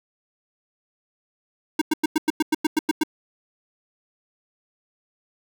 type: tone bursts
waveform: square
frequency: 311.1 Hz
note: D#4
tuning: in tune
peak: -17 dBFS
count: 11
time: 1.79-3.035 s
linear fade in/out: 5 ms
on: 25 ms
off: 97 ms
effects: none